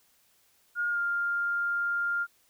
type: tone with pitch glide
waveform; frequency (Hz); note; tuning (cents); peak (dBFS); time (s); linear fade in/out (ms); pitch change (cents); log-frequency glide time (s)
sine; 1425 to 1400.5; F6 to F6; +34 to +4; -26; 0.75-2.27; 50; -30; 0.9-0.99
effects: white hiss -66 dBFS RMS until 2.49 s